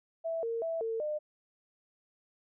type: tone with pitch steps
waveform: sine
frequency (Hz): 658 / 459.8 / 658 / 450.8 / 604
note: E5 / A#4 / E5 / A4 / D5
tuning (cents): -3 / -24 / -3 / +42 / +48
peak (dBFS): -31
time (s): 0.24-1.19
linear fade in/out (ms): 20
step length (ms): 190
effects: none